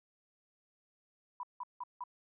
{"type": "tone bursts", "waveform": "sine", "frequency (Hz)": 987.8, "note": "B5", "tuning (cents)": 0, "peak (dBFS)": -38, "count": 4, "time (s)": [1.4, 2.038], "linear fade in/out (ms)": 2, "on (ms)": 32, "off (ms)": 170, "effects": []}